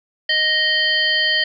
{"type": "harmonic tone with a mistuned harmonic", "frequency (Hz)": 622.3, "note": "D#5", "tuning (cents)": 0, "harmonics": [1, 3, 5, 7, 8], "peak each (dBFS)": [-30, -18, -19, -24, -26], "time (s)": [0.29, 1.44], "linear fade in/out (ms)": 5, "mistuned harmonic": 8, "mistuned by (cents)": -75, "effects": []}